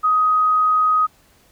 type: tone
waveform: sine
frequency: 1255 Hz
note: D#6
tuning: 15 cents sharp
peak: -13 dBFS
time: 0.03-1.07 s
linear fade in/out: 20 ms
effects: pink hiss -55 dBFS RMS until 1.51 s